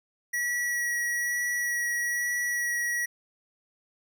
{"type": "tone with vibrato", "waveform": "square", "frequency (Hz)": 1926, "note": "B6", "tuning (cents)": -44, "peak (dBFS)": -27, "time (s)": [0.33, 3.06], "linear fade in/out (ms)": 10, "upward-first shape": "sine", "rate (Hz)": 1.1, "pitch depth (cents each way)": 10, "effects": []}